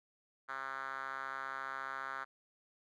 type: tone with band-pass filter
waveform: 5% pulse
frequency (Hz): 134.5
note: C3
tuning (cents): +48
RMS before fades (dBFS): -42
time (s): 0.48-2.25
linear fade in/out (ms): 20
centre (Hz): 1400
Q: 3
effects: none